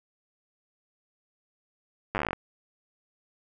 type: slowing click train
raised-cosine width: 0.5 ms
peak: -13 dBFS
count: 13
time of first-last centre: 2.15-2.331 s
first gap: 9 ms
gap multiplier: 1.09
effects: none